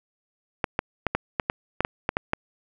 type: clicks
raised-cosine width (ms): 0.5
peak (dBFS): -7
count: 11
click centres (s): 0.642 / 0.791 / 1.067 / 1.15 / 1.398 / 1.499 / 1.806 / 1.849 / 2.091 / 2.169 / 2.334
effects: none